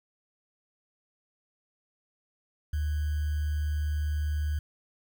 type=tone with sample-and-hold; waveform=sine; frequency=75 Hz; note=D2; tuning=37 cents sharp; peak=-26 dBFS; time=2.73-4.59 s; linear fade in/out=5 ms; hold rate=1575 Hz; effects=none